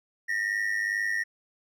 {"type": "ring-modulated tone", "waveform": "triangle", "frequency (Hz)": 1866, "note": "A#6", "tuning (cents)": 1, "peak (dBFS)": -21, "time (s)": [0.28, 1.24], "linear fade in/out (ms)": 20, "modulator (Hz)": 51.2, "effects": []}